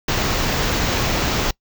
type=band-stop noise; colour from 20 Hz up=pink; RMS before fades=-20 dBFS; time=0.08-1.51 s; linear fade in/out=5 ms; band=7000 to 15000 Hz; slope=48 dB/octave; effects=noise-tail reverb RT60 0.1 s tail -24 dB re dry